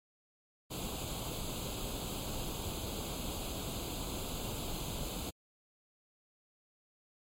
pink noise with comb filter, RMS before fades -39 dBFS, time 0.7-5.31 s, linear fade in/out 20 ms, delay 0.27 ms, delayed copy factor +0.85, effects MP3 64 kbps

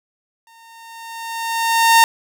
sawtooth tone with exponential growth, 915 Hz, A#5, 32 cents flat, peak -3 dBFS, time 0.47-2.04 s, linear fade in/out 1 ms, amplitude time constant 340 ms, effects none

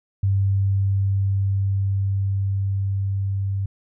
sine tone with level ramp, 98 Hz, G2, in tune, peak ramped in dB -16 to -21 dBFS, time 0.23-3.66 s, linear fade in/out 5 ms, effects none

